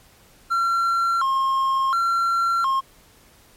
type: tone with vibrato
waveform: triangle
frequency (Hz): 1209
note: D6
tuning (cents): +50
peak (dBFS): -16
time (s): 0.5-2.81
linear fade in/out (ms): 20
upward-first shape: square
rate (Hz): 0.7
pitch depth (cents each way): 210
effects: pink hiss -53 dBFS RMS until 3.56 s + MP3 64 kbps